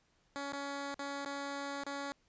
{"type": "tone with dropouts", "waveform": "10% pulse", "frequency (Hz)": 280.8, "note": "C#4", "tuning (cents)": 22, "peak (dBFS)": -30, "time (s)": [0.36, 2.12], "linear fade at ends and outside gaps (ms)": 0, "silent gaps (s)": [[0.523, 0.532], [0.944, 0.993], [1.249, 1.259], [1.835, 1.865]], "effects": ["pink hiss -73 dBFS RMS until 2.28 s", "resampled to 16000 Hz"]}